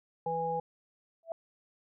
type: harmonic tone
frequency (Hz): 164.81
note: E3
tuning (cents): 0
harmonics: 1 / 3 / 5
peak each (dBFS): -41 / -34 / -32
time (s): 0.26-0.6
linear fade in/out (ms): 5
type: tone with exponential growth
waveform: sine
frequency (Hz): 661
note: E5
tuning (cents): +5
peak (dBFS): -29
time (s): 1.23-1.32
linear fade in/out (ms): 1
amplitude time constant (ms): 18
effects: none